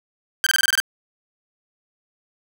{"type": "tone bursts", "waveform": "sawtooth", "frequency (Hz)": 1568, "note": "G6", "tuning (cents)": 0, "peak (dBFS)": -12, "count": 8, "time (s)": [0.44, 0.801], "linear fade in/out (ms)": 0, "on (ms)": 25, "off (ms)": 23, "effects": []}